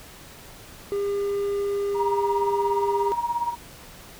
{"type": "tone", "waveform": "triangle", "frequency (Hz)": 402.4, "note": "G4", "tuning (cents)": 45, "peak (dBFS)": -21, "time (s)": [0.92, 3.12], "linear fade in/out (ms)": 0}
{"type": "tone with tremolo", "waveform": "sine", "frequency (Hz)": 947, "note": "A#5", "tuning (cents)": 27, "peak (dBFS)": -20, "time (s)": [1.94, 3.56], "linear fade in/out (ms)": 50, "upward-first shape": "sine", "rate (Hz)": 17, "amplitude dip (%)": 75}
{"effects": ["pink hiss -45 dBFS RMS until 4.19 s"]}